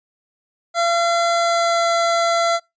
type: tone with pitch glide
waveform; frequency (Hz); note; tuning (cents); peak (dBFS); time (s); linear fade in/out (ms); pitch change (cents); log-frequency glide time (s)
25% pulse; 682 to 677.7; F5 to E5; -41 to +48; -12; 0.74-2.6; 50; -11; 1.32-1.92
effects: noise-tail reverb RT60 0.2 s tail -24 dB re dry + resampled to 16000 Hz